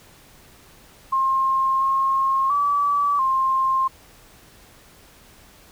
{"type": "tone with pitch steps", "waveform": "sine", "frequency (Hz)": [1065, 1075, 1150, 1058], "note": ["C6", "C6", "D6", "C6"], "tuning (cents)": [30, 47, -37, 19], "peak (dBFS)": -17, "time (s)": [1.12, 3.88], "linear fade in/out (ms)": 10, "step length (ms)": 690, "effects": ["pink hiss -50 dBFS RMS until 5.71 s"]}